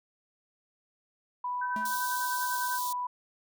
sine tone, 987.8 Hz, B5, in tune, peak -30 dBFS, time 1.44-3.07 s, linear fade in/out 5 ms
sine tone with tremolo, 1537 Hz, G6, 35 cents flat, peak -32 dBFS, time 1.61-2.79 s, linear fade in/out 10 ms, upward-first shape sine, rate 10 Hz, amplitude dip 65%
square tone with exponential decay, 216.6 Hz, A3, 27 cents flat, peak -35 dBFS, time 1.76-2.05 s, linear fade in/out 2 ms, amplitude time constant 62 ms
white high-pass noise, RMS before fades -37 dBFS, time 1.85-2.93 s, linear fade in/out 5 ms, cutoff 3500 Hz, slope 48 dB/octave
effects none

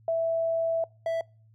sine / triangle tone pair in turn, 659.3 / 659.3 Hz, E5 / E5, 0 / 0 cents, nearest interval unison, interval 0 cents, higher neither, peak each -23 dBFS, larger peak neither, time 0.08-0.84 / 1.06-1.21 s, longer first, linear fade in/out 2 ms, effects noise-tail reverb RT60 0.4 s tail -26 dB re dry + added 110 Hz sine -55 dBFS peak until 1.54 s

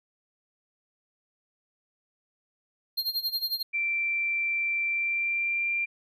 square tone with tremolo, 4205 Hz, C8, 8 cents sharp, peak -25 dBFS, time 2.97-3.63 s, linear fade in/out 10 ms, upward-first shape sine, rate 11 Hz, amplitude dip 85%
sine tone with pitch glide, 2349 to 2376 Hz, D7 to D7, 0 to +20 cents, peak -25 dBFS, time 3.73-5.86 s, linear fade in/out 20 ms, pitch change +20 cents, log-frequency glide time 4.86-5.7 s
effects none

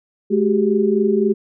sine tone cluster, 213.1 / 378.2 / 402 Hz, G#3 / F#4 / G4, +45 / +38 / +44 cents, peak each -18 dBFS, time 0.3-1.34 s, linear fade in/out 20 ms, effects none

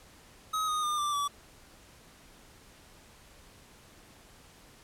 square tone with pitch steps, 1269 / 1237.9 / 1207.5 / 1177.9 / 1149 Hz, D#6 / D#6 / D6 / D6 / D6, +34 / -9 / +48 / +5 / -38 cents, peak -29 dBFS, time 0.53-1.28 s, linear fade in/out 10 ms, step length 150 ms, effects pink hiss -56 dBFS RMS until 4.83 s + low-pass 12000 Hz 12 dB/octave

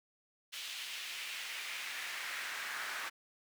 brown noise with high-pass filter sweep, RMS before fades -42 dBFS, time 0.52-3.1 s, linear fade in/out 20 ms, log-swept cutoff 3100 to 1500 Hz, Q 1.9, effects none

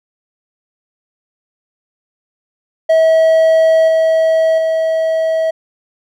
triangle tone with level steps, 645 Hz, E5, 38 cents flat, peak -5 / -7 / -10 dBFS, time 2.89-5.51 s, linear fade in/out 10 ms, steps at 3.88 / 4.58 s, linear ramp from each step 2 ms, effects none

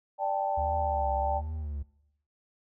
sine chord, D suspended fourth, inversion none, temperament equal, 587.3 / 784 / 880 Hz, D5 / G5 / A5, 0 / 0 / 0 cents, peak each -32 / -29 / -32 dBFS, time 0.18-1.42 s, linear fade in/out 50 ms
triangle tone with vibrato, 73 Hz, D2, 10 cents flat, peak -30 dBFS, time 0.57-1.83 s, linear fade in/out 10 ms, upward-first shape triangle, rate 1.3 Hz, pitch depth 150 cents each way
effects noise-tail reverb RT60 0.8 s tail -20 dB re dry

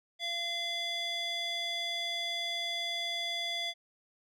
square tone with band-pass filter, 686 Hz, F5, 31 cents flat, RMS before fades -35 dBFS, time 0.19-3.74 s, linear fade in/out 50 ms, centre 3300 Hz, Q 2.7, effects none

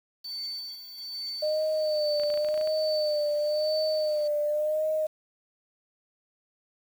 sine tone with tremolo, 4530 Hz, C#8, 37 cents sharp, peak -31 dBFS, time 0.24-4.28 s, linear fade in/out 10 ms, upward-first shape triangle, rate 1.2 Hz, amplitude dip 80%
sine tone with vibrato, 608 Hz, D#5, 40 cents flat, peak -24 dBFS, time 1.42-5.07 s, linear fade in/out 10 ms, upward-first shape sine, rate 0.93 Hz, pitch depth 45 cents each way
clicks, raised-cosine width 0.3 ms, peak -26 dBFS, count 11, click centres 2.198 / 2.235 / 2.302 / 2.34 / 2.375 / 2.447 / 2.487 / 2.542 / 2.577 / 2.612 / 2.674 s
effects 8-bit

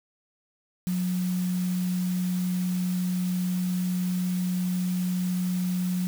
sine tone in noise, 181.1 Hz, F#3, 37 cents flat, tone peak -24 dBFS, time 0.87-6.07 s, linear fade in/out 0 ms, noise white, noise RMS -42 dBFS, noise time 0.87-6.07 s, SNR +15 dB, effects none

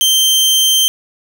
sawtooth tone, 3135 Hz, G7, 1 cent flat, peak -6 dBFS, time 0.01-0.88 s, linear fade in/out 0 ms, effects none

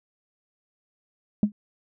sine tone with exponential decay, 207.7 Hz, G#3, in tune, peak -11 dBFS, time 1.43-1.52 s, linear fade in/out 2 ms, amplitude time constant 19 ms, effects tanh soft clip ceiling -12 dBFS

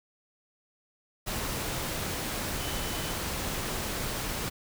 sine tone in noise, 3018 Hz, F#7, 34 cents sharp, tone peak -43 dBFS, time 2.59-3.13 s, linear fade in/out 20 ms, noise pink, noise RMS -33 dBFS, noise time 1.26-4.5 s, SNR -13 dB, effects none

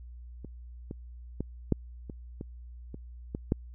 clicks, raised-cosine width 3 ms, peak -28 / -24 / -19 / -11 / -26 / -24 / -27 / -20 / -12 dBFS, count 9, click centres 0.447 / 0.911 / 1.406 / 1.723 / 2.098 / 2.411 / 2.944 / 3.349 / 3.521 s, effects added 60 Hz sine -43 dBFS peak until 3.74 s

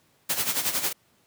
white noise with tremolo, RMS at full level -24 dBFS, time 0.29-0.93 s, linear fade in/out 10 ms, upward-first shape sine, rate 11 Hz, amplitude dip 70%, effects pink hiss -64 dBFS RMS until 1.26 s + high-pass 100 Hz 12 dB/octave

